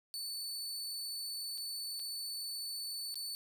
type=tone with dropouts; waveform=sawtooth; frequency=4486 Hz; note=C#8; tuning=20 cents sharp; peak=-36 dBFS; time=0.14-3.35 s; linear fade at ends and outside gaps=0 ms; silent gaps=1.576-1.58 / 1.995-1.999 / 3.143-3.156 s; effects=none